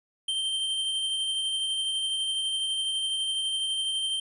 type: tone with tremolo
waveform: square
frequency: 3136 Hz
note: G7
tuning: in tune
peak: -26 dBFS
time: 0.28-4.2 s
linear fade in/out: 5 ms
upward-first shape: sine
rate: 12 Hz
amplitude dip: 25%
effects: resampled to 24000 Hz